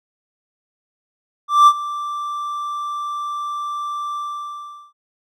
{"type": "tone with ADSR envelope", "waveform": "triangle", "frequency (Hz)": 1174.7, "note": "D6", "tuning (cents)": 0, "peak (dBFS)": -3, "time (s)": [1.48, 4.93], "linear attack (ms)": 190, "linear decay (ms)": 57, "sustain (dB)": -18, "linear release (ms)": 770, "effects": []}